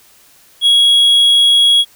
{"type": "tone", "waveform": "triangle", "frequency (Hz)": 3322, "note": "G#7", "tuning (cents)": 0, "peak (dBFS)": -5, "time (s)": [0.61, 1.85], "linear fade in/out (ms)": 50, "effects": ["white hiss -47 dBFS RMS until 1.95 s"]}